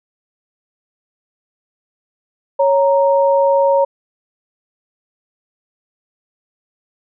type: tone pair together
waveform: sine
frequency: 554.4 / 932.4 Hz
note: C#5 / A#5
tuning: 0 / 0 cents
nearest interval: major sixth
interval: 900 cents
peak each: -11 / -16 dBFS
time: 2.59-3.85 s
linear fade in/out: 10 ms
effects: none